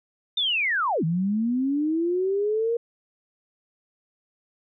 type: linear two-way sweep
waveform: sine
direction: down then up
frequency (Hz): 3653 to 155.56 to 473.6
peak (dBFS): -21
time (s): 0.37-2.77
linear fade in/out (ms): 5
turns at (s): 1.04
effects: none